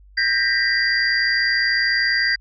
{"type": "tone cluster", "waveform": "sine", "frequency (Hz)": [1589, 1849, 1969, 4765], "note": ["G6", "A#6", "B6", "D8"], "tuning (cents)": [23, -15, -6, 24], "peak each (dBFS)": -22, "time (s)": [0.17, 2.36], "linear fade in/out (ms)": 10, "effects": ["added 49 Hz sine -45 dBFS peak until 2.4 s"]}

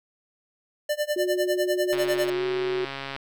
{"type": "tone with tremolo", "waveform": "square", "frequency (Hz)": 595, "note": "D5", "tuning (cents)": 22, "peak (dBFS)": -22, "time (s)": [0.89, 2.3], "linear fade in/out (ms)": 5, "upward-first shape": "sine", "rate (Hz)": 10, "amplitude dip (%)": 95}
{"type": "tone with pitch glide", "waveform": "sine", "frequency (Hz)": [361.8, 373.5], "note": ["F#4", "F#4"], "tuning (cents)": [-39, 16], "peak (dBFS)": -24, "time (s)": [1.16, 2.85], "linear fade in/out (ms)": 5, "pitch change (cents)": 55, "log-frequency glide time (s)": [2.34, 2.45]}
{"type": "click train", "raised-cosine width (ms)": 0.3, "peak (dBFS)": -17, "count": 170, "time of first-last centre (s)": [1.93, 3.164], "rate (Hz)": 137}
{"effects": []}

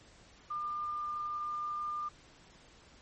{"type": "tone", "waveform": "sine", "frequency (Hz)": 1201, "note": "D6", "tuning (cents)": 38, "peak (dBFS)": -34, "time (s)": [0.5, 2.09], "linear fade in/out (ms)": 10, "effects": ["pink hiss -59 dBFS RMS until 3.01 s", "MP3 32 kbps"]}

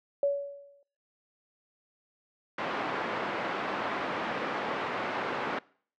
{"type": "tone with exponential decay", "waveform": "sine", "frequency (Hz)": 565, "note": "C#5", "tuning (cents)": 33, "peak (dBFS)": -21, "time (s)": [0.23, 0.83], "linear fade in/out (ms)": 2, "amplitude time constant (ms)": 130}
{"type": "band-pass noise", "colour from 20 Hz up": "white", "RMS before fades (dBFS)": -33, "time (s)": [2.58, 5.59], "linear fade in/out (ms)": 5, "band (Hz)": [220, 1400], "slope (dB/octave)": 12}
{"effects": ["noise-tail reverb RT60 0.5 s tail -23 dB re dry", "low-pass 4000 Hz 12 dB/octave"]}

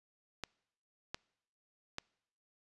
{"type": "clicks", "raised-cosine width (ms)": 0.2, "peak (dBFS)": -21, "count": 3, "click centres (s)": [0.437, 1.145, 1.984], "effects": ["noise-tail reverb RT60 0.8 s tail -26 dB re dry", "resampled to 24000 Hz"]}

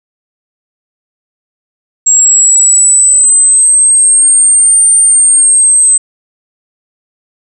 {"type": "exponential two-way sweep", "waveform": "sine", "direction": "up then down", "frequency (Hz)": [7580, 8870, 8170], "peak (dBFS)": -3, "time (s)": [2.06, 5.98], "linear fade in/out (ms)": 10, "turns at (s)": 4.92, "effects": []}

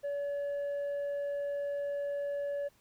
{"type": "tone with tanh clipping", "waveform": "sine", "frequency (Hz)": 570, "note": "C#5", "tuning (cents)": 48, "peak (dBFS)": -33, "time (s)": [0.03, 2.69], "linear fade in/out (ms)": 20, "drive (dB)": 3, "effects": ["pink hiss -67 dBFS RMS until 2.8 s"]}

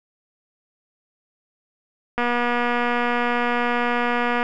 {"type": "click train", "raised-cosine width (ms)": 0.5, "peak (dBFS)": -8, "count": 543, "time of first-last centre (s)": [2.18, 4.429], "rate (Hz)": 241, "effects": []}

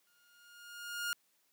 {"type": "tone with exponential growth", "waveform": "sawtooth", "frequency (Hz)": 1420, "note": "F6", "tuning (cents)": 28, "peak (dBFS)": -29, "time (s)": [0.07, 1.13], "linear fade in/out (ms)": 0, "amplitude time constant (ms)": 230, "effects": ["white hiss -74 dBFS RMS until 1.52 s", "high-pass 150 Hz 12 dB/octave"]}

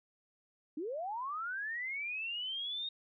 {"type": "linear sweep", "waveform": "sine", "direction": "up", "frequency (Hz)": [280.8, 3729], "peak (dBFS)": -36, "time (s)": [0.77, 2.89], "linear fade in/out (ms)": 5, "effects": []}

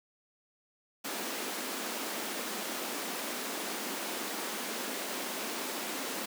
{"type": "high-pass noise", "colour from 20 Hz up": "pink", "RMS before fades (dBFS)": -37, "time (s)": [1.04, 6.26], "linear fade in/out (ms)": 10, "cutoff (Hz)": 210, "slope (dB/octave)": 48, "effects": []}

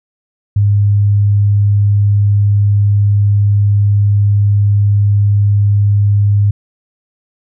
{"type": "tone", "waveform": "sine", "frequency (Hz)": 102.1, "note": "G#2", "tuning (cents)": -29, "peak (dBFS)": -7, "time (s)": [0.56, 6.51], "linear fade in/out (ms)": 5, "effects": []}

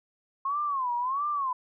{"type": "tone with vibrato", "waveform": "sine", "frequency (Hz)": 1067, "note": "C6", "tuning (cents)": 34, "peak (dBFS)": -26, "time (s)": [0.45, 1.53], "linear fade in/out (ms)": 5, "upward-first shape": "sine", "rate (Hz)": 1.5, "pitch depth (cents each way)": 190, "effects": []}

